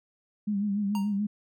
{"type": "tone with vibrato", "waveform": "sine", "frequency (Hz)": 203.5, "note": "G#3", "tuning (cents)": -35, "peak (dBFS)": -25, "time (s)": [0.47, 1.27], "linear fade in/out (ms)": 10, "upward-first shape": "sine", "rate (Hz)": 6.9, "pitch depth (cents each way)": 60}
{"type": "tone with exponential decay", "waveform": "square", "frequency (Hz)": 932.3, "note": "A#5", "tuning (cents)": 0, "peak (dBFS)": -32, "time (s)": [0.95, 1.18], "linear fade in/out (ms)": 1, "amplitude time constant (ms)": 48}
{"effects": []}